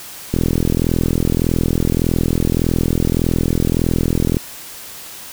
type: click train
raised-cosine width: 3 ms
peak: -3 dBFS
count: 169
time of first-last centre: 0.34-4.369 s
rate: 41.7 Hz
effects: white hiss -34 dBFS RMS until 5.32 s